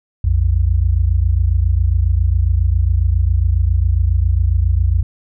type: tone pair together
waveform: sine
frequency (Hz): 59.98 / 87.31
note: B1 / F2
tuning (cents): -50 / 0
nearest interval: tritone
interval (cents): 650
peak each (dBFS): -14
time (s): 0.24-5.03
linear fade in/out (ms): 5
effects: none